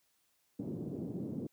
white band-pass noise, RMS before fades -40 dBFS, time 0.59-1.47 s, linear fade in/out 5 ms, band 120 to 340 Hz, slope 24 dB/octave, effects white hiss -75 dBFS RMS until 1.52 s

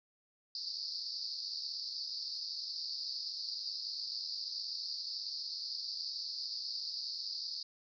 white band-pass noise, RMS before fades -41 dBFS, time 0.55-7.63 s, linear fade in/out 2 ms, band 4400 to 5000 Hz, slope 96 dB/octave, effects none

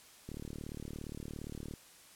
click train, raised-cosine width 3 ms, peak -30 dBFS, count 55, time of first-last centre 0.29-1.738 s, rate 37.3 Hz, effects white hiss -58 dBFS RMS until 2.15 s + low-pass 12000 Hz 12 dB/octave

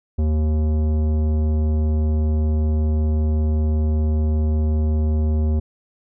sine tone with tanh clipping, 77.1 Hz, D#2, 15 cents flat, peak -18 dBFS, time 0.18-5.6 s, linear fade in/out 10 ms, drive 14 dB, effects none

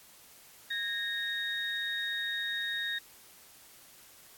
sine tone cluster, 1644 / 1849 / 3733 Hz, G#6 / A#6 / A#7, -18 / -15 / +2 cents, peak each -39 / -35 / -35 dBFS, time 0.7-2.99 s, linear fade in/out 10 ms, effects white hiss -56 dBFS RMS until 4.37 s + AAC 64 kbps

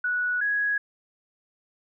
sine tone pair in turn, 1471 / 1665.2 Hz, F#6 / G#6, -11 / +4 cents, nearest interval major second, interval 215 cents, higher second, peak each -23 / -22 dBFS, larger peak second, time 0.04-0.41 / 0.41-0.78 s, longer neither, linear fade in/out 5 ms, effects none

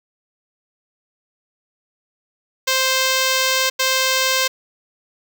5% pulse tone bursts at uneven times, 523.3 Hz, C5, in tune, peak -4 dBFS, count 2, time 2.67-3.7 / 3.79-4.48 s, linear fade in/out 10 ms, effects none

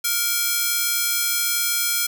5% pulse ring-modulated tone, 1864.7 Hz, A#6, in tune, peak -6 dBFS, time 0.04-2.07 s, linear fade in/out 10 ms, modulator 453 Hz, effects 7-bit

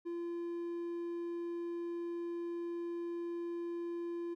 triangle tone, 342.7 Hz, F4, 33 cents flat, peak -35 dBFS, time 0.05-4.35 s, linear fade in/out 20 ms, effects none

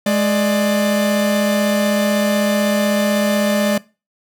45% pulse tone pair together, 209.9 / 593.7 Hz, G#3 / D5, +19 / +19 cents, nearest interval octave + tritone, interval 1800 cents, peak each -16 / -18 dBFS, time 0.06-3.78 s, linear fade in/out 5 ms, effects noise-tail reverb RT60 0.3 s tail -21 dB re dry

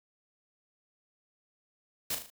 white noise with echo, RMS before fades -32 dBFS, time 2.1-2.15 s, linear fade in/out 5 ms, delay 38 ms, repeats 4, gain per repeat -6 dB, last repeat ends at 2.302 s, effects none

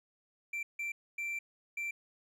triangle tone bursts at uneven times, 2349 Hz, D7, in tune, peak -33 dBFS, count 4, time 0.53-0.63 / 0.79-0.92 / 1.18-1.39 / 1.77-1.91 s, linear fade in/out 5 ms, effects none

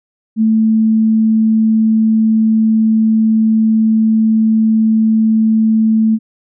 sine tone, 220.5 Hz, A3, 4 cents sharp, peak -8 dBFS, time 0.36-6.19 s, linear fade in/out 50 ms, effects none

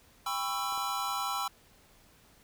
square chord, C# half-diminished seventh, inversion second, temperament just, 798.3 / 997.9 / 1108.7 / 1330.5 Hz, G5 / B5 / C#6 / E6, +31 / +18 / 0 / +16 cents, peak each -38 / -38 / -39 / -36 dBFS, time 0.26-1.48 s, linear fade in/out 5 ms
clicks, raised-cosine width 1 ms, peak -36 dBFS, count 2, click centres 0.724 / 0.777 s
effects pink hiss -61 dBFS RMS until 2.43 s

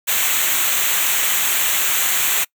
white noise with comb filter, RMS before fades -18 dBFS, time 0.07-2.45 s, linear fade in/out 20 ms, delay 0.2 ms, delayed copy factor -0.75, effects noise-tail reverb RT60 0.1 s tail -25 dB re dry

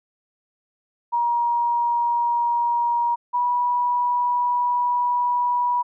sine tone pair in turn, 949 / 974 Hz, A#5 / B5, +31 / -24 cents, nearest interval unison, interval 45 cents, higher second, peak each -18 dBFS, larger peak neither, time 1.12-3.16 / 3.33-5.83 s, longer second, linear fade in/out 20 ms, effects none

